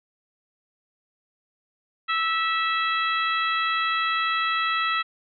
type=harmonic tone with a mistuned harmonic; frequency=657 Hz; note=E5; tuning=6 cents flat; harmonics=2 / 3 / 4 / 5 / 6; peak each=-24 / -28 / -30 / -32 / -34 dBFS; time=2.08-5.03 s; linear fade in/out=20 ms; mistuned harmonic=3; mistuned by=-22 cents; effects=none